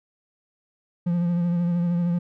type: tone with vibrato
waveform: triangle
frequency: 173.4 Hz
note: F3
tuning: 12 cents flat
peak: -18 dBFS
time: 1.06-2.19 s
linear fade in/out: 10 ms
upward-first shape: triangle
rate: 13 Hz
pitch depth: 37 cents each way
effects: none